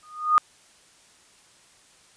sine tone with exponential growth, 1231 Hz, D#6, 19 cents flat, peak -11 dBFS, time 0.03-0.38 s, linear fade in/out 0 ms, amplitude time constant 74 ms, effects white hiss -56 dBFS RMS until 2.16 s + resampled to 22050 Hz

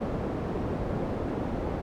white low-pass noise, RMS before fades -31 dBFS, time 0-1.82 s, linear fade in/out 20 ms, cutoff 430 Hz, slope 12 dB/octave, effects none

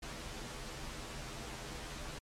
pink noise with comb filter, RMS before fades -44 dBFS, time 0.02-2.19 s, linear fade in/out 10 ms, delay 11 ms, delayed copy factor -0.9, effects low-pass 8000 Hz 12 dB/octave + MP3 96 kbps

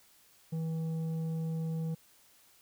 sine tone with tanh clipping, 161.7 Hz, E3, 33 cents flat, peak -33 dBFS, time 0.52-1.95 s, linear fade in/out 10 ms, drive 7 dB, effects white hiss -63 dBFS RMS until 2.61 s

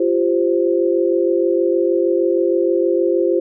sine chord, F suspended second, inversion none, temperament equal with one note detuned, 345.6 / 392 / 523.3 Hz, F4 / G4 / C5, -18 / 0 / 0 cents, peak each -16 / -19 / -19 dBFS, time 0-3.4 s, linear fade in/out 5 ms, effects none

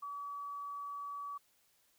sine tone, 1142 Hz, D6, 49 cents flat, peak -40 dBFS, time 0.02-1.38 s, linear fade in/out 10 ms, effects white hiss -72 dBFS RMS until 1.98 s

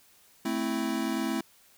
square chord, A minor, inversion none, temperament equal, 220 / 261.6 / 329.6 Hz, A3 / C4 / E4, 0 / 0 / 0 cents, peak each -33 dBFS, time 0.45-1.41 s, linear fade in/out 5 ms, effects white hiss -60 dBFS RMS until 1.77 s

